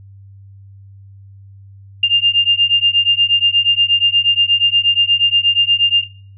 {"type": "beating tone pair", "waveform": "sine", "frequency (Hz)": [2800, 2808.4], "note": ["F7", "F7"], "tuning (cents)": [4, 9], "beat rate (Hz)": 8.4, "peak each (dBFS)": -13, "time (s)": [2.03, 6.04], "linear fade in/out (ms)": 5, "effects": ["noise-tail reverb RT60 0.5 s tail -20 dB re dry", "added 98 Hz sine -37 dBFS peak until 6.37 s"]}